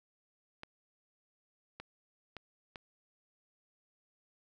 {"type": "clicks", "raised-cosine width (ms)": 0.3, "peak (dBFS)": -28, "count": 4, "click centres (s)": [0.634, 1.8, 2.367, 2.758], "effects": []}